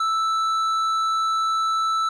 sine tone with tanh clipping, 1318.5 Hz, E6, in tune, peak -21 dBFS, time 0-2.09 s, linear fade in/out 5 ms, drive 9 dB, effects none

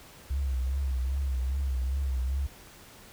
sine tone with vibrato, 66.1 Hz, C2, 18 cents sharp, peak -26 dBFS, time 0.3-2.47 s, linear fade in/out 10 ms, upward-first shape triangle, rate 2.5 Hz, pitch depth 98 cents each way, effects pink hiss -51 dBFS RMS until 3.12 s

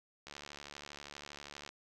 click train, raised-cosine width 0.2 ms, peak -29 dBFS, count 104, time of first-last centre 0.27-1.691 s, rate 72.5 Hz, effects none

